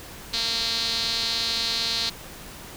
sawtooth tone with band-pass filter, 229.4 Hz, A#3, 28 cents flat, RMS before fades -26 dBFS, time 0.33-2.1 s, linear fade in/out 10 ms, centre 4200 Hz, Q 5.9, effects pink hiss -41 dBFS RMS until 2.76 s

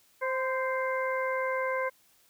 harmonic tone with a mistuned harmonic, 523.3 Hz, C5, in tune, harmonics 1 / 2 / 3 / 4, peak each -30 / -33 / -36 / -36 dBFS, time 0.21-1.9 s, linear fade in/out 20 ms, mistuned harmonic 2, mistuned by -28 cents, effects white hiss -64 dBFS RMS until 2.29 s

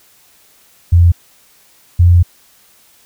sine tone pair in turn, 86.2 / 87.45 Hz, F2 / F2, -22 / +3 cents, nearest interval unison, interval 25 cents, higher second, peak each -4 dBFS, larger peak neither, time 0.92-1.12 / 1.99-2.23 s, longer second, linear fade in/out 10 ms, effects white hiss -49 dBFS RMS until 3.05 s

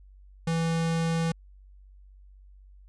square tone, 164.81 Hz, E3, in tune, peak -25 dBFS, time 0.47-1.32 s, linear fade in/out 5 ms, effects added 48 Hz sine -49 dBFS peak until 2.88 s + resampled to 22050 Hz

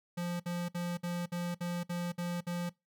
square tone bursts, 174.61 Hz, F3, in tune, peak -34 dBFS, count 9, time 0.17-2.696 s, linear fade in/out 10 ms, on 230 ms, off 57 ms, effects noise-tail reverb RT60 0.2 s tail -22 dB re dry

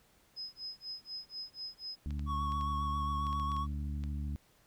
sine tone with tremolo, 5070 Hz, D#8, 32 cents sharp, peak -38 dBFS, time 0.36-1.96 s, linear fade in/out 20 ms, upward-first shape sine, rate 4.1 Hz, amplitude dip 100%
harmonic tone, 72.9 Hz, D2, 12 cents flat, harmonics 1 / 2 / 3 / 4, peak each -35 / -43 / -45 / -51 dBFS, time 2.06-4.36 s, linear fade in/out 0 ms
clicks, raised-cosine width 0.2 ms, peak -34 dBFS, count 10, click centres 2.107 / 2.194 / 2.521 / 2.611 / 3.268 / 3.329 / 3.398 / 3.518 / 3.566 / 4.038 s
triangle tone with vibrato, 1108.7 Hz, C#6, in tune, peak -32 dBFS, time 2.26-3.67 s, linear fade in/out 50 ms, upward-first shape sine, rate 7.4 Hz, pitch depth 22 cents each way
effects pink hiss -67 dBFS RMS until 4.66 s

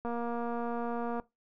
click train, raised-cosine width 1 ms, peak -23 dBFS, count 272, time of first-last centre 0.05-1.198 s, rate 236 Hz, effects noise-tail reverb RT60 0.2 s tail -20 dB re dry

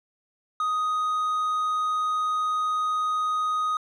triangle tone, 1248 Hz, D#6, 5 cents sharp, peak -21 dBFS, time 0.6-3.77 s, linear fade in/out 2 ms, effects resampled to 24000 Hz

